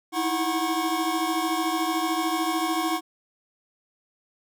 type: tone cluster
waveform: square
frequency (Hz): 317.3 / 330.8 / 738 / 1088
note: D#4 / E4 / F#5 / C#6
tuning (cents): +34 / +6 / -5 / -33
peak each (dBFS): -30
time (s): 0.12-3.01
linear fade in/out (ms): 50
effects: none